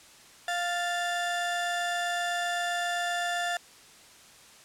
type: tone pair together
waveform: 35% pulse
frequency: 698.5 / 1760.1 Hz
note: F5 / A6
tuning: 0 / 0 cents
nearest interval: octave + major third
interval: 1600 cents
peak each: -28 / -30 dBFS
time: 0.48-3.57 s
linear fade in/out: 2 ms
effects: white hiss -53 dBFS RMS until 4.64 s + low-pass 9000 Hz 12 dB/octave